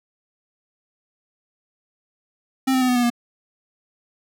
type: tone with pitch steps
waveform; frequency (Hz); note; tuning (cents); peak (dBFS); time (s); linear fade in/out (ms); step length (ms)
square; 264 / 258.7 / 253.5 / 248.5 / 243.5 / 238.6; C4 / C4 / B3 / B3 / B3 / A#3; +16 / -19 / +45 / +11 / -24 / +41; -17; 2.67-3.102; 10; 72
effects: none